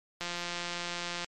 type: click train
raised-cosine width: 0.2 ms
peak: -18 dBFS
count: 181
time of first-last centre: 0.21-1.244 s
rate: 174 Hz
effects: MP3 64 kbps